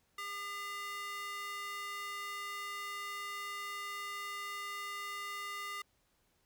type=tone with high-pass filter; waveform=square; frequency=403.8 Hz; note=G#4; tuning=49 cents flat; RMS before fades=-42 dBFS; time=0.18-5.82 s; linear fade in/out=5 ms; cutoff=1500 Hz; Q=2.9; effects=pink hiss -75 dBFS RMS until 6.45 s